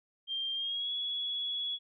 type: tone with pitch glide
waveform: sine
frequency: 3182 to 3371 Hz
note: G7 to G#7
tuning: +25 to +25 cents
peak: -32 dBFS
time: 0.27-1.79 s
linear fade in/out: 50 ms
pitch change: +100 cents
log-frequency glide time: 0.54-0.92 s
effects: none